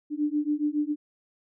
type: beating tone pair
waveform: sine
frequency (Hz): 293.7 / 300.9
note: D4 / D4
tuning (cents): 0 / +42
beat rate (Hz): 7.2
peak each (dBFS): -27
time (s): 0.1-0.96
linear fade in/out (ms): 50
effects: none